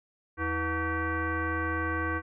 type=tone with frequency modulation; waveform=sine; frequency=729 Hz; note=F#5; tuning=26 cents flat; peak=-27 dBFS; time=0.37-2.22 s; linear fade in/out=50 ms; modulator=406 Hz; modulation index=2.7; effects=none